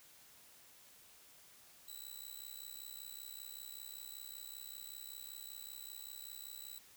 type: tone with amplitude modulation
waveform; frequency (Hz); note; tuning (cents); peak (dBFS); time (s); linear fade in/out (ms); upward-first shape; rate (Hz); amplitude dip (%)
10% pulse; 3951; B7; 0; -36; 1.88-6.79; 5; sine; 65.2; 100
effects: white hiss -62 dBFS RMS until 6.96 s